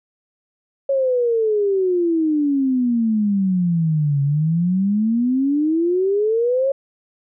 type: exponential two-way sweep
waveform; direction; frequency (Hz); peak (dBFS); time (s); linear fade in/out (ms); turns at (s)
sine; down then up; 554.4 to 138.59 to 554.4; -15; 0.89-6.72; 5; 4.22
effects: none